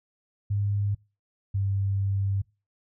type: tone pair in turn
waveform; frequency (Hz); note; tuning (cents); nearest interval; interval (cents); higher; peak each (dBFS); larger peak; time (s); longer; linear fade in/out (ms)
sine; 101.5 / 98.38; G#2 / G2; -39 / +7; minor second; 54; first; -23; neither; 0.5-0.95 / 1.54-2.42; second; 10
effects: noise-tail reverb RT60 0.3 s tail -24 dB re dry